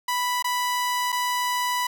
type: tone with dropouts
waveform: sawtooth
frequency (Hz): 987.8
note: B5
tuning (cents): 0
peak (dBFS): -19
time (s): 0.08-1.87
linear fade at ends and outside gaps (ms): 5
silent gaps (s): 0.425-0.443 / 1.121-1.125
effects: none